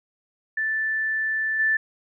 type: tone with level steps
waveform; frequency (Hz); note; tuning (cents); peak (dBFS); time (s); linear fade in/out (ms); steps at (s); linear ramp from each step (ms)
sine; 1760; A6; 0; -22 / -18; 0.57-1.77; 5; 1.59; 10
effects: none